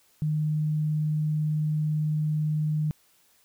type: tone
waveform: sine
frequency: 153 Hz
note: D#3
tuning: 29 cents flat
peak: -23 dBFS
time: 0.22-2.91 s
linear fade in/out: 0 ms
effects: white hiss -63 dBFS RMS until 3.44 s